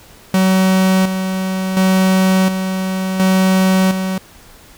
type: tone with tremolo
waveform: 45% pulse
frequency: 188.4 Hz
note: F#3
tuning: 32 cents sharp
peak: -10 dBFS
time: 0.34-4.18 s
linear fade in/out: 2 ms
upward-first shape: square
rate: 0.7 Hz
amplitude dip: 55%
effects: pink hiss -43 dBFS RMS until 4.77 s